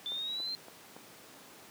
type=exponential sweep; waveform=sine; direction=up; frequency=3520 to 4186 Hz; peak=-34 dBFS; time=0.06-0.55 s; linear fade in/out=0 ms
type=click train; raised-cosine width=1 ms; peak=-34 dBFS; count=4; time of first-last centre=0.12-0.965 s; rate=3.55 Hz
effects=pink hiss -53 dBFS RMS until 1.7 s + high-pass 200 Hz 12 dB/octave